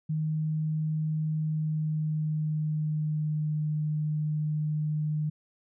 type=tone with pitch glide; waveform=sine; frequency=155.56 to 152.36 Hz; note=D#3 to D#3; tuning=0 to -36 cents; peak=-26 dBFS; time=0.09-5.3 s; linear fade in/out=10 ms; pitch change=-36 cents; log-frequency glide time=1.37-3.62 s; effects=none

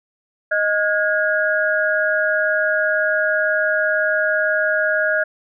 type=tone cluster; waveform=sine; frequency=622 / 1441 / 1647 Hz; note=D#5 / F#6 / G#6; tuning=-1 / -46 / -15 cents; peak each=-20 dBFS; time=0.51-5.24 s; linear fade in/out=10 ms; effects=none

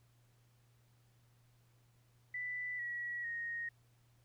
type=tone with pitch steps; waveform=sine; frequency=1984 / 1924.2 / 1866.2 Hz; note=B6 / B6 / A#6; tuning=+7 / -46 / +1 cents; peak=-38 dBFS; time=2.34-3.69 s; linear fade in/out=5 ms; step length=450 ms; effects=added 119 Hz sine -67 dBFS peak until 4.24 s + pink hiss -75 dBFS RMS until 4.24 s

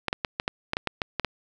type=clicks; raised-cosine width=0.3 ms; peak=-9 dBFS; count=11; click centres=0.083 / 0.129 / 0.248 / 0.399 / 0.479 / 0.734 / 0.769 / 0.873 / 1.018 / 1.197 / 1.247 s; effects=none

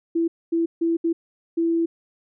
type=tone bursts at uneven times; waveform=sine; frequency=332.9 Hz; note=E4; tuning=17 cents sharp; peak=-18 dBFS; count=5; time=0.15-0.28 / 0.52-0.66 / 0.81-0.97 / 1.04-1.13 / 1.57-1.86 s; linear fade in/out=10 ms; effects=none

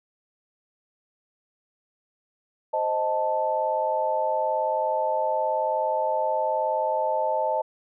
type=chord; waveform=sine; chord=A diminished; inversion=first; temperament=equal; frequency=523.3 / 622.3 / 880 Hz; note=C5 / Eb5 / A5; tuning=0 / 0 / 0 cents; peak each=-29 / -26 / -25 dBFS; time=2.73-7.62 s; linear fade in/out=10 ms; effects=none

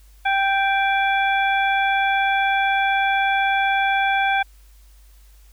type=harmonic tone with a mistuned harmonic; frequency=784 Hz; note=G5; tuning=in tune; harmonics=1 / 2 / 3 / 4; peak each=-19 / -22 / -24 / -31 dBFS; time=0.25-4.43 s; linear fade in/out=10 ms; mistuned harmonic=4; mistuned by=+140 cents; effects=added 50 Hz sine -46 dBFS peak until 5.52 s + white hiss -58 dBFS RMS until 5.52 s

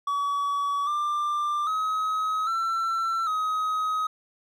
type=tone with pitch steps; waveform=triangle; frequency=1136 / 1188 / 1273 / 1343 / 1264 Hz; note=C#6 / D6 / D#6 / E6 / D#6; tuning=+42 / +20 / +39 / +32 / +27 cents; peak=-22 dBFS; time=0.07-4.07 s; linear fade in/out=5 ms; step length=800 ms; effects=none

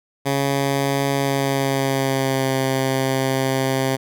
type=tone with pitch glide; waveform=10% pulse; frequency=138.59 to 133.02 Hz; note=C#3 to C3; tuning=0 to +29 cents; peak=-10 dBFS; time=0.25-3.97 s; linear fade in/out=20 ms; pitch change=-71 cents; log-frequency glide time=1.14-2.52 s; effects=none

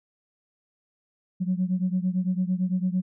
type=beating tone pair; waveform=sine; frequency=180.6 / 189.5 Hz; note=F#3 / F#3; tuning=-42 / +42 cents; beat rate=8.9 Hz; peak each=-24 / -26 dBFS; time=1.4-3.02 s; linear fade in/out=20 ms; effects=tanh soft clip ceiling -16 dBFS

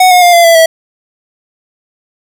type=tone with pitch steps; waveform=square; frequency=740 / 721.4 / 703.3 / 685.7 / 668.5 / 651.7 Hz; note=F#5 / F#5 / F5 / F5 / E5 / E5; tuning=0 / -44 / +12 / -32 / +24 / -20 cents; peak=-3 dBFS; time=0-0.66 s; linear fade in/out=5 ms; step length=110 ms; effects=none

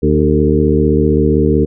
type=harmonic tone with a mistuned harmonic; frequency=75.6 Hz; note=D#2; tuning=49 cents flat; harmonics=1 / 2 / 3 / 4 / 5 / 6; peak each=-16 / -16 / -16 / -16 / -16 / -16 dBFS; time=0.02-1.66 s; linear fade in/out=20 ms; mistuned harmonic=5; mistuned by=+47 cents; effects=none

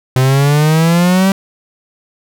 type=exponential sweep; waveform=45% pulse; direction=up; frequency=127.6 to 196 Hz; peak=-8 dBFS; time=0.16-1.32 s; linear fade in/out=2 ms; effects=none

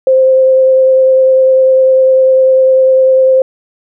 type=tone with vibrato; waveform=sine; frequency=523.3 Hz; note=C5; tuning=in tune; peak=-4 dBFS; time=0.07-3.42 s; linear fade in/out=2 ms; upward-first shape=sine; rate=10 Hz; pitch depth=10 cents each way; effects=none

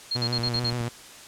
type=tone bursts; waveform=sine; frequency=4240 Hz; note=C8; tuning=22 cents sharp; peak=-24 dBFS; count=6; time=0.11-0.703 s; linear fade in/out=5 ms; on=58 ms; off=49 ms
type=tone with vibrato; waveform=sawtooth; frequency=120 Hz; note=B2; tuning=49 cents flat; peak=-23 dBFS; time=0.15-0.89 s; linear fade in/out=10 ms; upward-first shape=triangle; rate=7 Hz; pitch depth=52 cents each way
type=click train; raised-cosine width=5 ms; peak=-27 dBFS; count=6; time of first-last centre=0.39-0.81 s; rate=11.9 Hz
effects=white hiss -45 dBFS RMS until 1.27 s + low-pass 9000 Hz 12 dB/octave

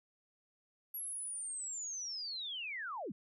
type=linear sweep; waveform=sine; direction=down; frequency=11530 to 149.3 Hz; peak=-39 dBFS; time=0.94-3.12 s; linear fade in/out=5 ms; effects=none

